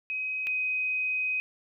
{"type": "tone pair in turn", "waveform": "sine", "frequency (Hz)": [2528, 2515], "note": ["D#7", "D#7"], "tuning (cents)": [27, 18], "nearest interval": "unison", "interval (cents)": 9, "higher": "first", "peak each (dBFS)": [-29, -26], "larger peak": "second", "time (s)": [[0.1, 0.47], [0.47, 1.4]], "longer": "second", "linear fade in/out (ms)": 0, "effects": []}